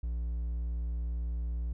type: tone with hard clipping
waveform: triangle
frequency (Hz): 59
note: A#1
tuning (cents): +22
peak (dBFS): -32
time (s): 0.03-1.73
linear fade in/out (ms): 5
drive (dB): 6
effects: none